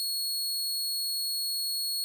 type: tone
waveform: sawtooth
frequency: 4338 Hz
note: C#8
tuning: 38 cents flat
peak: -26 dBFS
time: 0-2.04 s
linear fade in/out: 0 ms
effects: none

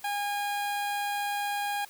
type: tone with notch filter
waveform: sawtooth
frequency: 816 Hz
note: G#5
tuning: 31 cents flat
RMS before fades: -31 dBFS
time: 0.04-1.85 s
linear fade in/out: 5 ms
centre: 5900 Hz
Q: 1.9
effects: white hiss -52 dBFS RMS until 1.89 s

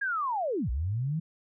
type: linear two-way sweep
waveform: sine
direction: down then up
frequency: 1661.2 to 55 to 166.8 Hz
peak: -27 dBFS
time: 0.01-1.2 s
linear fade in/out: 10 ms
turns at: 0.7 s
effects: none

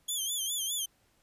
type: tone with vibrato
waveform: 15% pulse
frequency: 3297 Hz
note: G#7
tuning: 13 cents flat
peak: -24 dBFS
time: 0.08-0.86 s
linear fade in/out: 10 ms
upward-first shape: sine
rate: 4.9 Hz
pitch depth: 110 cents each way
effects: pink hiss -69 dBFS RMS until 1.22 s + resampled to 32000 Hz

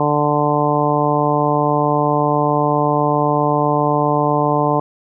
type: harmonic tone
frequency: 147.7 Hz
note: D3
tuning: 10 cents sharp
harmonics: 1 / 2 / 3 / 4 / 5 / 6 / 7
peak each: -21 / -21 / -21 / -21 / -21 / -21 / -21 dBFS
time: 0-4.8 s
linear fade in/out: 2 ms
effects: none

